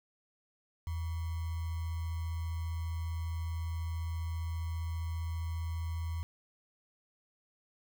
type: tone with sample-and-hold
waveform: sine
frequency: 82.41 Hz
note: E2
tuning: in tune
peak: -33 dBFS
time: 0.87-6.23 s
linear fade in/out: 0 ms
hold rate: 1050 Hz
effects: none